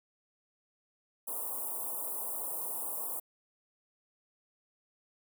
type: band-stop noise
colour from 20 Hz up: white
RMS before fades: -37 dBFS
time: 1.27-3.2 s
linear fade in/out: 10 ms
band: 1100 to 8800 Hz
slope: 48 dB/octave
effects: high-pass 400 Hz 12 dB/octave